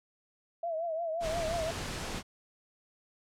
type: tone with vibrato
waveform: sine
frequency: 659.3 Hz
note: E5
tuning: in tune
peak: -31 dBFS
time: 0.63-1.71 s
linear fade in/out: 5 ms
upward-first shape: triangle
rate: 5.7 Hz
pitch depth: 99 cents each way
type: noise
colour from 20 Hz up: pink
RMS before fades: -37 dBFS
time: 1.2-2.23 s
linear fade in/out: 50 ms
effects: low-pass 8000 Hz 12 dB/octave